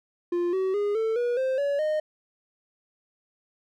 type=tone with pitch steps; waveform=triangle; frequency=349.2 / 378.6 / 410.5 / 445.1 / 482.6 / 523.2 / 567.3 / 615.1 Hz; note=F4 / F#4 / G#4 / A4 / B4 / C5 / C#5 / D#5; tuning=0 / +40 / -20 / +20 / -40 / 0 / +40 / -20 cents; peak=-21 dBFS; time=0.32-2 s; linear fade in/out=5 ms; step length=210 ms; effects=none